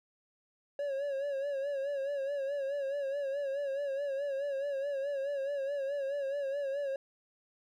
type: tone with vibrato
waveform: triangle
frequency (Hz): 557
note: C#5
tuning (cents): +8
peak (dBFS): -30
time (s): 0.79-6.96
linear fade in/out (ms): 2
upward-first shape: sine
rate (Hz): 4.7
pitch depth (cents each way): 66
effects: none